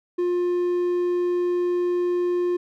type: tone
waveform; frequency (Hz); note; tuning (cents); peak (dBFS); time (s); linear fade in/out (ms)
triangle; 354; F4; +23; -18; 0.18-2.57; 10
effects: none